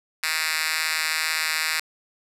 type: tone with high-pass filter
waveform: 5% pulse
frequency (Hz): 157.9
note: D#3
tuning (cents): +26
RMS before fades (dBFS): -25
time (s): 0.23-1.8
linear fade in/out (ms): 5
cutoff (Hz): 2400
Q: 1.4
effects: resampled to 32000 Hz + 8-bit